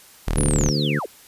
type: tone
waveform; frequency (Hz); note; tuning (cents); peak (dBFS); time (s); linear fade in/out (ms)
sawtooth; 39.52; D#1; +28; -16; 0.27-0.71; 10
type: harmonic tone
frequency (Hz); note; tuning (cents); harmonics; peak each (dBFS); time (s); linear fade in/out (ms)
73.42; D2; 0; 2 / 3 / 4 / 5 / 6 / 7; -22 / -26 / -28 / -30 / -32 / -33; 0.36-1; 20
type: linear sweep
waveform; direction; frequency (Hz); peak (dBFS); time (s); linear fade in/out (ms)
sine; down; 10548 to 311.1; -25; 0.37-1.06; 5
effects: white hiss -48 dBFS RMS until 1.27 s + resampled to 32000 Hz